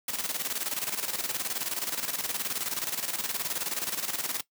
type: noise with tremolo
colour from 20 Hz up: white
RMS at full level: -30 dBFS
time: 0.08-4.41 s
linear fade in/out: 5 ms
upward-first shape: square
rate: 19 Hz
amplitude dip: 65%
effects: noise-tail reverb RT60 0.1 s tail -18 dB re dry + high-pass 150 Hz 12 dB/octave